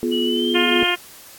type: chord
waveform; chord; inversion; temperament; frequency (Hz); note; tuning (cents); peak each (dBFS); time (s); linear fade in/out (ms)
sine; F diminished; second; equal with one note detuned; 246.9 / 349.2 / 423.1; Cb4 / F4 / Ab4; 0 / 0 / +32; -22 / -22 / -25; 0.03-0.83; 0
type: tone with pitch glide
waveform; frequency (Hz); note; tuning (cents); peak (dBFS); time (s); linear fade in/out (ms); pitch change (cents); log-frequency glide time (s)
sine; 2930 to 3158; F#7 to G7; -18 to +12; -23; 0.11-0.91; 20; +130; 0.23-0.49
type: harmonic tone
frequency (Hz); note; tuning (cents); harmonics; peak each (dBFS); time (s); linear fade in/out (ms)
353.6; F4; +22; 1 / 2 / 3 / 4 / 5 / 6 / 7 / 8 / 9; -25 / -27 / -28 / -27 / -26 / -26 / -24 / -26 / -26; 0.54-0.96; 20
effects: white hiss -43 dBFS RMS until 1.38 s + AAC 64 kbps